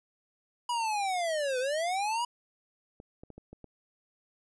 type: linear two-way sweep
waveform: square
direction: down then up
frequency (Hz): 977 to 493.9 to 977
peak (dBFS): -29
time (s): 0.69-2.25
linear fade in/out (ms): 5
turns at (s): 1.59
type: clicks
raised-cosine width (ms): 2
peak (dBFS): -33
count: 6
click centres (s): 3.001 / 3.235 / 3.303 / 3.38 / 3.53 / 3.643
effects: resampled to 24000 Hz